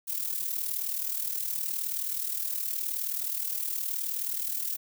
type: noise with amplitude modulation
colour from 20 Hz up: violet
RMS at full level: -29 dBFS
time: 0.07-4.77 s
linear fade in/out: 20 ms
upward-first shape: sine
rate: 39.1 Hz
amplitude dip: 65%
effects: none